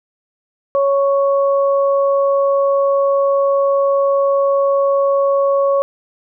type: tone pair together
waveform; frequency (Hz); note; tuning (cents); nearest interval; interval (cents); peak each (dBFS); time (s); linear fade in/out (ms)
sine; 555 / 1110; C#5 / C#6; +2 / +2; octave; 1200; -12 / -20; 0.75-5.82; 0
effects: none